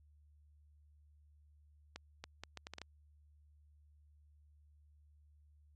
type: accelerating click train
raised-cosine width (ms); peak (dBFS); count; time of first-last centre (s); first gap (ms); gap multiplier
0.2; -28; 8; 1.96-2.816; 280; 0.7
effects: added 74 Hz sine -63 dBFS peak until 5.75 s + AAC 32 kbps